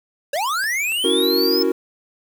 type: linear sweep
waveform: square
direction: up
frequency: 526 to 5274 Hz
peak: -20 dBFS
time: 0.33-1.63 s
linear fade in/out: 5 ms
type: click train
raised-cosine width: 0.3 ms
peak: -24 dBFS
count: 4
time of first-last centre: 0.36-1.203 s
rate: 3.56 Hz
type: chord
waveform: triangle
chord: F# dominant seventh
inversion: second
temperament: equal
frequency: 277.2 / 329.6 / 370 / 466.2 Hz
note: C#4 / E4 / F#4 / A#4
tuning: 0 / 0 / 0 / 0 cents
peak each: -22 / -21 / -18 / -20 dBFS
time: 1.04-1.72 s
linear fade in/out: 5 ms
effects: 7-bit